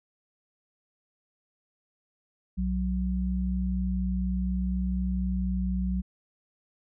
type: tone pair together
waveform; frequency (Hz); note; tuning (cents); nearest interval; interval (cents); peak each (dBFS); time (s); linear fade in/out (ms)
sine; 61.74 / 185.87; B1 / F#3; 0 / +8; octave + perfect fifth; 1908; -28 / -28; 2.57-6.02; 20
effects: none